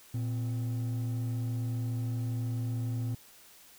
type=tone pair together; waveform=triangle; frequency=116.2 / 259.7 Hz; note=A#2 / C4; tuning=-5 / -13 cents; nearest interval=octave + major second; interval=1392 cents; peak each=-27 / -37 dBFS; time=0.14-3.15 s; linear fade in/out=5 ms; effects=tanh soft clip ceiling -26 dBFS + white hiss -56 dBFS RMS until 3.78 s